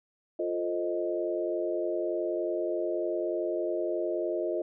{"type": "chord", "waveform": "sine", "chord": "F dominant seventh", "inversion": "none", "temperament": "equal", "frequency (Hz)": [349.2, 440, 523.3, 622.3], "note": ["F4", "A4", "C5", "Eb5"], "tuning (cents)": [0, 0, 0, 0], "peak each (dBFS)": [-31, -36, -37, -32], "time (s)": [0.39, 4.62], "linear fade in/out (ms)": 5, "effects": []}